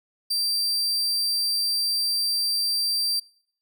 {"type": "tone", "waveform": "40% pulse", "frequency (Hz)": 4699, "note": "D8", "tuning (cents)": 0, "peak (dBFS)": -21, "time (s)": [0.3, 3.2], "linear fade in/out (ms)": 10, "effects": ["noise-tail reverb RT60 0.6 s tail -24 dB re dry"]}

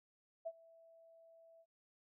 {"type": "tone with ADSR envelope", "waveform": "sine", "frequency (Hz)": 659.3, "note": "E5", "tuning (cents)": 0, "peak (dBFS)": -38, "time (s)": [0.45, 1.66], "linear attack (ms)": 18, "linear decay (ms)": 49, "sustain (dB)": -23, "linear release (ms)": 55, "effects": []}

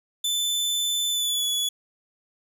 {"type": "tone with pitch glide", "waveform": "sawtooth", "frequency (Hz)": [3520, 3404], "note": ["A7", "G#7"], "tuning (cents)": [0, 42], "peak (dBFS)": -20, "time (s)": [0.24, 1.69], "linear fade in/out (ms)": 5, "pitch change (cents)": -58, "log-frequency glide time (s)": [1.11, 1.44], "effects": []}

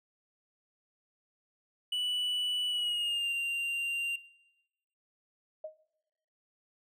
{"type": "tone with pitch glide", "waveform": "triangle", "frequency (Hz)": [2960, 2778], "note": ["F#7", "F7"], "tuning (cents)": [0, -10], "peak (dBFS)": -28, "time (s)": [1.92, 4.16], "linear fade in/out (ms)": 5, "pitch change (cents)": -110, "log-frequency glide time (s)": [2.68, 3.32]}
{"type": "tone with exponential decay", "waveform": "sine", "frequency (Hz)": 624, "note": "D#5", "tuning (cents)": 5, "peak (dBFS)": -34, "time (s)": [5.64, 5.79], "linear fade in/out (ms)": 5, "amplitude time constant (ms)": 31}
{"effects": ["noise-tail reverb RT60 1.0 s tail -22 dB re dry"]}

